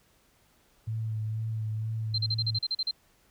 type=tone with vibrato; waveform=sine; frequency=110 Hz; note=A2; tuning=in tune; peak=-29 dBFS; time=0.87-2.59 s; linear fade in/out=10 ms; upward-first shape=sine; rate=2.1 Hz; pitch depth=24 cents each way
type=tone bursts; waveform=sine; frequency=4132 Hz; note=C8; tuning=22 cents flat; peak=-26 dBFS; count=10; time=2.14-2.911 s; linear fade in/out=5 ms; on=42 ms; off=39 ms
effects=pink hiss -65 dBFS RMS until 3.3 s